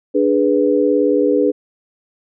sine chord, G# diminished, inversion second, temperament equal, 293.7 / 415.3 / 493.9 Hz, D4 / G#4 / B4, 0 / 0 / 0 cents, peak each -16 dBFS, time 0.14-1.52 s, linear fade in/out 20 ms, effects none

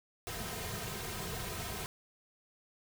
pink noise with comb filter, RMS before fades -40 dBFS, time 0.27-1.86 s, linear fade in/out 0 ms, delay 3.5 ms, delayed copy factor -0.7, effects none

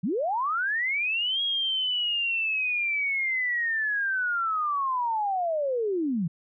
sine linear two-way sweep, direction up then down, 152.3 to 3306 to 152.3 Hz, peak -24 dBFS, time 0.03-6.28 s, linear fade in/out 10 ms, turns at 1.42 s, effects none

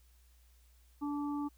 harmonic tone, 290.2 Hz, D4, 21 cents flat, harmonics 1 / 3 / 4, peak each -34 / -44 / -46 dBFS, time 1.01-1.49 s, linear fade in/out 20 ms, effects added 60 Hz sine -61 dBFS peak until 1.57 s + white hiss -71 dBFS RMS until 1.57 s

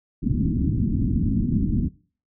white low-pass noise, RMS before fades -22 dBFS, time 0.22-1.89 s, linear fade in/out 20 ms, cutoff 280 Hz, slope 48 dB/octave, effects noise-tail reverb RT60 0.4 s tail -20 dB re dry

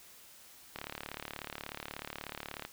click train, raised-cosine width 0.3 ms, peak -23 dBFS, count 70, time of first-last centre 0.76-2.65 s, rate 36.5 Hz, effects white hiss -56 dBFS RMS until 2.72 s

